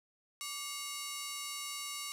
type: ring-modulated tone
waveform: 10% pulse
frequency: 1670 Hz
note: G#6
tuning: 9 cents sharp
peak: -27 dBFS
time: 0.41-2.12 s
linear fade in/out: 0 ms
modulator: 508 Hz
effects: none